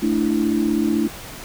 sine chord, A suspended fourth, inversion none, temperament equal, 220 / 293.7 / 329.6 Hz, A3 / D4 / E4, 0 / 0 / 0 cents, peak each -21 dBFS, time 0.02-1.08 s, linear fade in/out 10 ms, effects pink hiss -36 dBFS RMS until 1.44 s

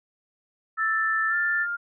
sine tone, 1767 Hz, A6, 7 cents sharp, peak -23 dBFS, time 0.77-1.67 s, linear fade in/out 50 ms
sine tone with pitch glide, 1318.5 to 1405 Hz, E6 to F6, 0 to +10 cents, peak -26 dBFS, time 0.77-1.77 s, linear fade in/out 20 ms, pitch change +110 cents, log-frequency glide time 1.29-1.35 s
effects none

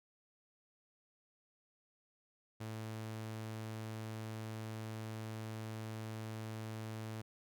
sawtooth tone, 110 Hz, A2, in tune, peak -38 dBFS, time 2.6-7.22 s, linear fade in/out 10 ms, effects none

